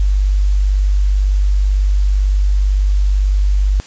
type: tone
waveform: sine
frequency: 49 Hz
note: G1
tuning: in tune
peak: -10 dBFS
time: 0-3.8 s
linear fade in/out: 0 ms
effects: white hiss -39 dBFS RMS until 3.86 s + resampled to 16000 Hz